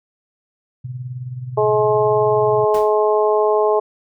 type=tone with tremolo; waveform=sine; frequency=125.9 Hz; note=B2; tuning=34 cents sharp; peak=-23 dBFS; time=0.84-2.65 s; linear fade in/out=10 ms; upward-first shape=sine; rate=19 Hz; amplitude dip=60%
type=harmonic tone; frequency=212.5 Hz; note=G#3; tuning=40 cents sharp; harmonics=2 / 3 / 4 / 5; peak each=-15 / -19 / -21 / -23 dBFS; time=1.57-3.8 s; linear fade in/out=10 ms
type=noise with exponential decay; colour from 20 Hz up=pink; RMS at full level=-30 dBFS; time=2.74-2.97 s; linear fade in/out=5 ms; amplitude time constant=50 ms
effects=none